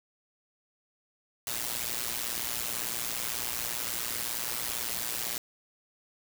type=noise with amplitude modulation; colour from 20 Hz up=white; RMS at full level=-30 dBFS; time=1.47-5.38 s; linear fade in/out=2 ms; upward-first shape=sine; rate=118 Hz; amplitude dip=80%; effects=none